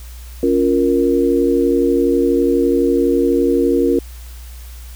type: chord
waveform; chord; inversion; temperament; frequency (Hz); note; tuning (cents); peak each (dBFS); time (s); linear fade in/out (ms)
sine; Bb minor; first; equal; 277.2 / 349.2 / 466.2; Db4 / F4 / Bb4; 0 / 0 / 0; -16; 0.43-3.99; 2
effects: added 60 Hz sine -31 dBFS peak until 4.95 s + white hiss -43 dBFS RMS until 4.95 s